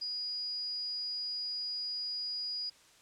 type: tone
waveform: sine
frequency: 4900 Hz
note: D#8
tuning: 27 cents flat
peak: -34 dBFS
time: 0.01-2.7 s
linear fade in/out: 10 ms
effects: white hiss -61 dBFS RMS until 3.01 s + low-pass 8000 Hz 12 dB/octave